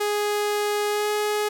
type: tone with pitch glide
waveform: sawtooth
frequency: 415.3 to 419.6 Hz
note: G#4 to G#4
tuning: 0 to +18 cents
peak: -18 dBFS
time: 0-1.49 s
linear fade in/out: 10 ms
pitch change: +18 cents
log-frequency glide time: 0.88-1.1 s
effects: none